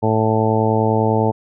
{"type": "harmonic tone", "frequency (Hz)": 110, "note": "A2", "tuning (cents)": 0, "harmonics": [1, 2, 3, 4, 5, 6, 7, 8], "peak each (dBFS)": [-19, -21, -24, -20, -24, -25, -25, -22], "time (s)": [0.02, 1.32], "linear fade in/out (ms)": 20, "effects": []}